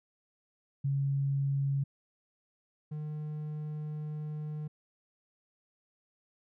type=tone pair in turn; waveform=sine / triangle; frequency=138.59 / 151.82 Hz; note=C#3 / D#3; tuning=0 / -42 cents; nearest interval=major second; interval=158 cents; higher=second; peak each=-27 / -33 dBFS; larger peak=first; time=0.84-1.84 / 2.91-4.68 s; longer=second; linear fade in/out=10 ms; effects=none